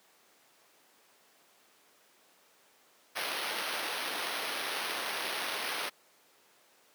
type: noise with sample-and-hold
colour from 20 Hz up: violet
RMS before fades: -35 dBFS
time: 3.15-5.9 s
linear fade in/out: 20 ms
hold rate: 7350 Hz
effects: pink hiss -63 dBFS RMS until 6.94 s + high-pass 400 Hz 12 dB/octave